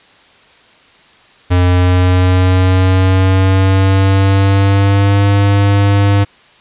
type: tone with pitch glide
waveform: square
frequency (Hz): 89.9 to 100.33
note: F#2 to G2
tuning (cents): -49 to +41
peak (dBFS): -8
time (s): 1.5-6.25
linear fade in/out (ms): 20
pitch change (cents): +190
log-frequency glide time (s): 1.68-5.25
effects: white hiss -45 dBFS RMS until 6.6 s + resampled to 8000 Hz